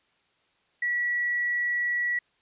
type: tone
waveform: sine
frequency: 1937 Hz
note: B6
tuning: 34 cents flat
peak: -24 dBFS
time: 0.82-2.19 s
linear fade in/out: 5 ms
effects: white hiss -68 dBFS RMS until 2.41 s + resampled to 8000 Hz